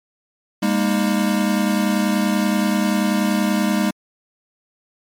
square chord, Ab suspended second, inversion none, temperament equal with one note detuned, 202.7 / 233.1 / 311.1 Hz, Ab3 / Bb3 / Eb4, -42 / 0 / 0 cents, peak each -19 / -23 / -24 dBFS, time 0.62-3.91 s, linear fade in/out 10 ms, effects MP3 64 kbps

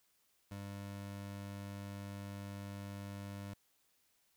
25% pulse tone, 100 Hz, G2, 35 cents sharp, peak -40 dBFS, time 0.51-3.54 s, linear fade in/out 5 ms, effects white hiss -75 dBFS RMS until 4.36 s

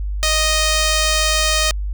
5% pulse tone, 622.3 Hz, D#5, in tune, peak -4 dBFS, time 0.23-1.71 s, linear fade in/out 0 ms, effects added 50 Hz sine -20 dBFS peak until 1.93 s

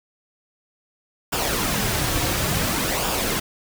pink noise with flanger, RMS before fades -23 dBFS, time 1.32-3.4 s, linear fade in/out 10 ms, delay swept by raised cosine 0.48 to 4.88 ms, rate 0.57 Hz, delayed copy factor -0.5, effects none

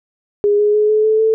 sine tone with pitch steps, 411.1 / 417.1 / 423.1 / 429.3 / 435.5 / 441.9 Hz, G#4 / G#4 / G#4 / A4 / A4 / A4, -18 / +7 / +32 / -43 / -18 / +7 cents, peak -10 dBFS, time 0.44-1.34 s, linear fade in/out 0 ms, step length 150 ms, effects none

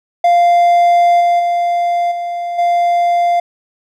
triangle tone with level steps, 696 Hz, F5, 6 cents flat, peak -5 / -7 / -10 / -16 / -8 dBFS, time 0.24-3.4 s, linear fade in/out 5 ms, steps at 1.2 / 1.39 / 2.11 / 2.58 s, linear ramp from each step 10 ms, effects none

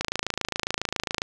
click train, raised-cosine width 0.2 ms, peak -8 dBFS, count 34, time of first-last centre 0.01-1.219 s, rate 27.3 Hz, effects none

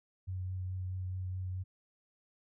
sine tone with vibrato, 92.5 Hz, F#2, in tune, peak -35 dBFS, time 0.27-1.64 s, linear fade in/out 20 ms, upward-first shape triangle, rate 4.7 Hz, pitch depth 16 cents each way, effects none

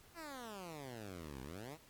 10% pulse exponential two-way sweep, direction down then up, 352.7 to 63.1 to 170.3 Hz, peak -38 dBFS, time 0.14-1.78 s, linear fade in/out 50 ms, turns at 1.41 s, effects pink hiss -63 dBFS RMS until 1.89 s + MP3 96 kbps

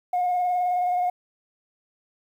sine tone with vibrato, 719 Hz, F#5, 50 cents flat, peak -19 dBFS, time 0.13-1.1 s, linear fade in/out 5 ms, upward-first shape square, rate 19 Hz, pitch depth 18 cents each way, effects tanh soft clip ceiling -18 dBFS + 9-bit

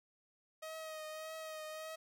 sawtooth tone with vibrato, 629 Hz, D#5, 19 cents sharp, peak -40 dBFS, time 0.62-1.96 s, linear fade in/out 10 ms, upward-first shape triangle, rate 1.7 Hz, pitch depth 31 cents each way, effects none

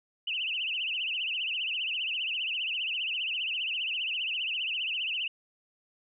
sine tone with vibrato, 2794 Hz, F7, in tune, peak -29 dBFS, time 0.27-5.28 s, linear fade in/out 5 ms, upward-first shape triangle, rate 15 Hz, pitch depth 200 cents each way, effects none

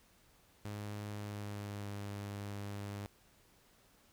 sawtooth tone with pitch glide, 103.83 to 101.4 Hz, G#2 to G#2, 0 to -41 cents, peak -37 dBFS, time 0.65-3.06 s, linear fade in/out 0 ms, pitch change -41 cents, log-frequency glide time 1.13-1.98 s, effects pink hiss -67 dBFS RMS until 4.12 s

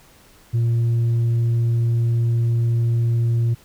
sine tone, 116.8 Hz, A#2, 4 cents sharp, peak -13 dBFS, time 0.53-3.55 s, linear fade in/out 20 ms, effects tanh soft clip ceiling -15 dBFS + pink hiss -51 dBFS RMS until 3.64 s

